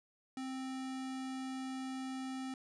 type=tone; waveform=square; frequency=262.2 Hz; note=C4; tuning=4 cents sharp; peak=-40 dBFS; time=0.37-2.54 s; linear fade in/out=2 ms; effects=resampled to 22050 Hz